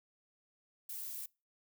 violet noise with amplitude modulation, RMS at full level -42 dBFS, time 0.89-1.26 s, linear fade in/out 5 ms, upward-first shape sine, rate 64.2 Hz, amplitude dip 25%, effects noise-tail reverb RT60 0.3 s tail -25 dB re dry

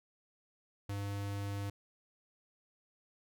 square tone, 100.5 Hz, G2, 44 cents sharp, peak -37 dBFS, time 0.89-1.7 s, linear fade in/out 5 ms, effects none

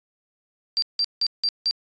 sine tone bursts, 4703 Hz, D8, 2 cents sharp, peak -19 dBFS, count 5, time 0.77-1.71 s, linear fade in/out 0 ms, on 52 ms, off 170 ms, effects resampled to 16000 Hz

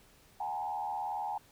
sine tone with frequency modulation, 831 Hz, G#5, 1 cent sharp, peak -33 dBFS, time 0.4-1.38 s, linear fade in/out 5 ms, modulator 77.9 Hz, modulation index 1.1, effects pink hiss -62 dBFS RMS until 1.51 s

